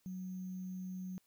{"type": "tone with sample-and-hold", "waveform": "sine", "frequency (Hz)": 185, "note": "F#3", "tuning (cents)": 0, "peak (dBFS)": -40, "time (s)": [0.06, 1.18], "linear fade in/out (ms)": 0, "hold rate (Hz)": 6300, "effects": ["white hiss -75 dBFS RMS until 1.26 s"]}